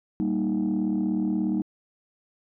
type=chord; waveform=sine; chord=Eb major; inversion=first; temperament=equal; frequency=196 / 233.1 / 311.1 Hz; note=G3 / Bb3 / Eb4; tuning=0 / 0 / 0 cents; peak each=-25 / -27 / -25 dBFS; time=0.2-1.62 s; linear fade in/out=0 ms; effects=tanh soft clip ceiling -18 dBFS